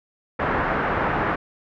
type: low-pass noise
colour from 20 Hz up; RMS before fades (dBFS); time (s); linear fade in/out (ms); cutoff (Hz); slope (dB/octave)
white; -23; 0.39-1.36; 10; 1600; 24
effects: none

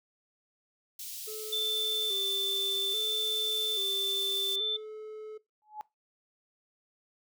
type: high-pass noise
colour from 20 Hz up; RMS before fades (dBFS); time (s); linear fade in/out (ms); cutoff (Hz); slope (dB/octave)
white; -41; 0.99-4.56; 5; 3100; 24
type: tone with vibrato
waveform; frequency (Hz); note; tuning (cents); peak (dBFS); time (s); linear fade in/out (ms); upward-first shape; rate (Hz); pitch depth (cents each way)
triangle; 412.4; G#4; -12; -38; 1.27-5.38; 10; square; 0.6; 78
type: tone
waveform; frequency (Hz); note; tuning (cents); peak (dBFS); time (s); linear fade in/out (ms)
sine; 3537; A7; +8; -28; 1.52-4.77; 10
type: tone with exponential growth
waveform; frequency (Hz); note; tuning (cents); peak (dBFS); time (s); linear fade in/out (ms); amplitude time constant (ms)
sine; 851; G#5; +42; -33; 5.62-5.81; 0; 40
effects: noise-tail reverb RT60 0.2 s tail -20 dB re dry

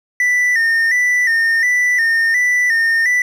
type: tone with vibrato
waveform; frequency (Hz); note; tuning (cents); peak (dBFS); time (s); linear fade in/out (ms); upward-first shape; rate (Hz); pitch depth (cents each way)
triangle; 1900; A#6; +33; -10; 0.2-3.22; 2; square; 1.4; 69
effects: none

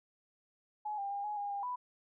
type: tone with pitch steps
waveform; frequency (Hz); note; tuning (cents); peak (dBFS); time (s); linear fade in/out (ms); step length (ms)
sine; 844 / 797 / 805 / 838 / 813 / 804 / 991; G#5 / G5 / G5 / G#5 / G#5 / G5 / B5; +28 / +28 / +46 / +15 / -37 / +44 / +6; -35; 0.85-1.76; 10; 130
effects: none

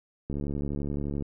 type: click train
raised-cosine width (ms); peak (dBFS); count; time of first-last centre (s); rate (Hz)
3; -20; 67; 0.3-1.223; 71.5
effects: none

